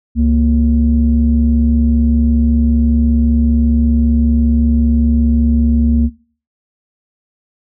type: tone pair together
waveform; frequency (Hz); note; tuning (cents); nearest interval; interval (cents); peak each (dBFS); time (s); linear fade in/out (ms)
sine; 69.3 / 233.1; C#2 / A#3; 0 / 0; octave + major sixth; 2100; -11; 0.15-6.1; 50
effects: noise-tail reverb RT60 0.4 s tail -18 dB re dry + tanh soft clip ceiling -2 dBFS